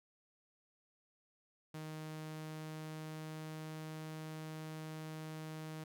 sawtooth tone with pitch glide, 156 to 156.9 Hz, D#3 to D#3, +5 to +15 cents, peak -40 dBFS, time 1.74-5.84 s, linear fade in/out 5 ms, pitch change +10 cents, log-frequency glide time 2.26-4.13 s, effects none

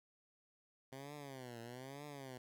10% pulse tone with vibrato, 130.81 Hz, C3, in tune, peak -40 dBFS, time 0.92-2.38 s, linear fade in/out 5 ms, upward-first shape triangle, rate 1.1 Hz, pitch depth 230 cents each way, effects none

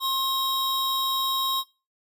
square tone pair together, 1069 / 3809 Hz, C6 / A#7, +37 / +37 cents, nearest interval octave + minor seventh, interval 2200 cents, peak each -27 dBFS, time 0-1.64 s, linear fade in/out 50 ms, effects noise-tail reverb RT60 0.3 s tail -20 dB re dry

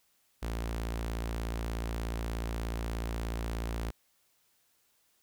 sawtooth tone with notch filter, 56.7 Hz, A#1, 47 cents flat, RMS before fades -35 dBFS, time 0.42-3.91 s, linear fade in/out 10 ms, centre 140 Hz, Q 1.9, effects white hiss -71 dBFS RMS until 5.22 s

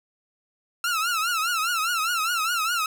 sawtooth tone with vibrato, 1350 Hz, E6, 41 cents sharp, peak -19 dBFS, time 0.84-2.86 s, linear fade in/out 2 ms, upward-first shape triangle, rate 4.9 Hz, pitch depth 150 cents each way, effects none

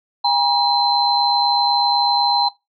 sine tone cluster, 810 / 958 / 4086 Hz, G#5 / A#5 / C8, -43 / +47 / -42 cents, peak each -18 dBFS, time 0.24-2.49 s, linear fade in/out 10 ms, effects noise-tail reverb RT60 0.2 s tail -20 dB re dry

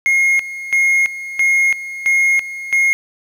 triangle tone with tremolo, 2148 Hz, C7, 45 cents sharp, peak -9 dBFS, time 0.06-2.93 s, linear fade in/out 0 ms, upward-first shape square, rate 1.5 Hz, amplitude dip 80%, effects 8-bit

